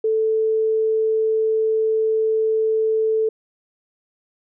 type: tone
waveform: sine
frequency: 440 Hz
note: A4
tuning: in tune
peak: -16 dBFS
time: 0.04-3.29 s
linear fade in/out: 5 ms
effects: none